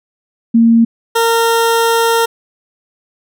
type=tone pair in turn; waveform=sine / 20% pulse; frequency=230 / 460 Hz; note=A#3 / A#4; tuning=-23 / -23 cents; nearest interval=octave; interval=1200 cents; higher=second; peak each=-5 dBFS; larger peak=neither; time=0.54-0.85 / 1.15-2.26 s; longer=second; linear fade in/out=10 ms; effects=none